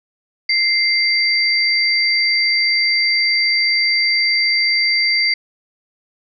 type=tone pair together; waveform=sine; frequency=2093 / 4674 Hz; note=C7 / D8; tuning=0 / -9 cents; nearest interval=octave + major second; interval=1391 cents; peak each=-16 dBFS; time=0.49-5.34 s; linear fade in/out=5 ms; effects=none